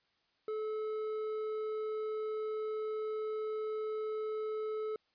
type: tone with hard clipping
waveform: sine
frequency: 432.3 Hz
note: A4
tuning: 31 cents flat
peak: -36 dBFS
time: 0.48-4.96 s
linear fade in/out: 2 ms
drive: 6 dB
effects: white hiss -75 dBFS RMS until 5.14 s + resampled to 11025 Hz